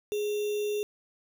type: tone with sample-and-hold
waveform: sine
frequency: 417 Hz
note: G#4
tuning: 7 cents sharp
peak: -27 dBFS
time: 0.12-0.83 s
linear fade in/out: 0 ms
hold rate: 3150 Hz
effects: none